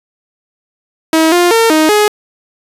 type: tone with pitch steps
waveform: sawtooth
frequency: 320.6 / 351.5 / 455.2 / 312.3 / 419.5 Hz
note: E4 / F4 / A#4 / D#4 / G#4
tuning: -48 / +11 / -41 / +7 / +17 cents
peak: -3 dBFS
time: 1.13-2.08 s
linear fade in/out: 2 ms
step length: 190 ms
effects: resampled to 32000 Hz